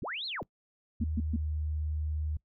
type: linear two-way sweep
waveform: sine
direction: up then down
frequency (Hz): 40.02 to 4367 to 40.02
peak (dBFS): -34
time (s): 0.02-0.43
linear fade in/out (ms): 0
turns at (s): 0.26
type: tone with pitch glide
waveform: sine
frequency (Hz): 77.78 to 76.44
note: D#2 to D#2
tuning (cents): 0 to -30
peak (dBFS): -30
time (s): 1-2.37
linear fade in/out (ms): 5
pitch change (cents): -30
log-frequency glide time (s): 1.18-1.49
type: tone bursts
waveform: sine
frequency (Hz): 225.5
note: A3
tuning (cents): +43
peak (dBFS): -28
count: 3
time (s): 1.01-1.363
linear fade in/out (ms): 5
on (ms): 31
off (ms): 130
effects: noise-tail reverb RT60 0.1 s tail -22 dB re dry